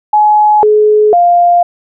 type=tone with pitch steps; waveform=sine; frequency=845 / 424.3 / 699 Hz; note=G#5 / G#4 / F5; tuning=+30 / +37 / +1 cents; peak=-4 dBFS; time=0.13-1.63 s; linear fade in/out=5 ms; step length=500 ms; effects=none